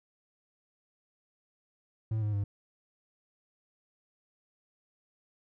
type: tone with pitch steps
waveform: triangle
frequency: 110 / 105.4 / 100.99 Hz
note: A2 / G#2 / G#2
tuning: 0 / +26 / -48 cents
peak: -26 dBFS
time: 2.11-2.44 s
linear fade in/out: 5 ms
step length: 110 ms
effects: none